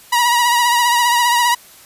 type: tone with vibrato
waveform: sawtooth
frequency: 960 Hz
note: B5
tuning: 49 cents flat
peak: -8 dBFS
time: 0.12-1.55 s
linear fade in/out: 10 ms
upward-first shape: triangle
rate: 15 Hz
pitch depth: 50 cents each way
effects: white hiss -43 dBFS RMS until 1.85 s + resampled to 32000 Hz